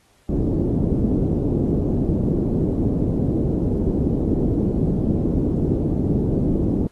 white low-pass noise, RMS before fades -20 dBFS, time 0.29-6.87 s, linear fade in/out 2 ms, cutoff 350 Hz, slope 24 dB/octave, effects pink hiss -59 dBFS RMS until 6.91 s + AAC 32 kbps

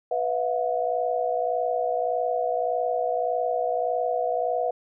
sine chord, B suspended fourth, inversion none, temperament equal with one note detuned, 493.9 / 659.3 / 721 Hz, B4 / E5 / F#5, 0 / 0 / -45 cents, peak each -27 dBFS, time 0.11-4.71 s, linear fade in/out 5 ms, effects none

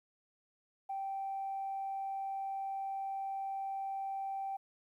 sine tone, 780 Hz, G5, 9 cents flat, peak -35 dBFS, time 0.89-4.57 s, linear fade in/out 10 ms, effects tanh soft clip ceiling -31 dBFS + 12-bit

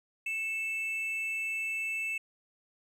triangle tone pair together, 2200 / 2643 Hz, C#7 / E7, -14 / +4 cents, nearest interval minor third, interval 318 cents, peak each -39 / -30 dBFS, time 0.26-2.18 s, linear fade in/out 5 ms, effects resampled to 32000 Hz

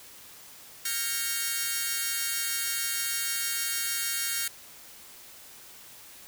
5% pulse chord, G half-diminished seventh, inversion third, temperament equal with one note detuned, 1396.9 / 1592.6 / 1864.7 / 2217 Hz, F6 / G6 / Bb6 / Db7, 0 / +27 / 0 / 0 cents, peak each -23 dBFS, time 0.85-4.48 s, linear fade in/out 5 ms, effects white hiss -49 dBFS RMS until 6.27 s

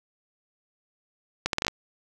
accelerating click train, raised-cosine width 0.2 ms, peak -7 dBFS, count 7, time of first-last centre 1.46-1.681 s, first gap 72 ms, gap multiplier 0.72, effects 8-bit

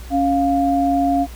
sine tone pair together, 277.2 / 700.9 Hz, C#4 / F5, 0 / +6 cents, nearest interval octave + major third, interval 1606 cents, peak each -17 dBFS, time 0.1-1.27 s, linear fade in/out 50 ms, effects added 60 Hz sine -32 dBFS peak until 1.35 s + pink hiss -42 dBFS RMS until 1.35 s

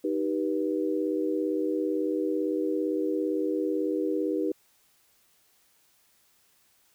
sine chord, Eb augmented, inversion none, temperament just, 311.1 / 388.9 / 486.1 Hz, Eb4 / G4 / B4, 0 / -14 / -28 cents, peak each -28 / -30 / -31 dBFS, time 0.04-4.52 s, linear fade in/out 5 ms, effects white hiss -65 dBFS RMS until 6.94 s

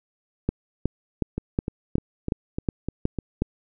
two click trains, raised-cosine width 3 ms, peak -9 / -14 dBFS, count 9 / 7, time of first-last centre 0.49-3.42 / 1.38-3.187 s, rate 2.73 / 3.32 Hz, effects none

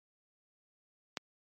click, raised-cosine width 0.2 ms, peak -17 dBFS, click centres 1.172 s, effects high-pass 200 Hz 12 dB/octave + MP3 96 kbps

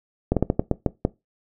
slowing click train, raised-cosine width 2 ms, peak -5 dBFS, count 8, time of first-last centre 0.32-1.051 s, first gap 47 ms, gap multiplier 1.26, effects noise-tail reverb RT60 0.2 s tail -19 dB re dry

